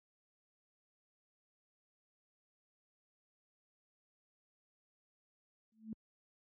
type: tone with exponential growth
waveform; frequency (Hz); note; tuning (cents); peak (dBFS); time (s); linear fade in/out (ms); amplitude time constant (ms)
sine; 220; A3; 0; -37; 5.72-5.93; 2; 44
effects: high-pass 60 Hz 12 dB/octave